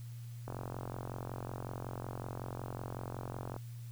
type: click train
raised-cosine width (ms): 1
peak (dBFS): -27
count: 141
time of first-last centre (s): 0.48-3.564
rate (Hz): 45.4
effects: added 118 Hz sine -43 dBFS peak until 3.91 s + white hiss -62 dBFS RMS until 3.91 s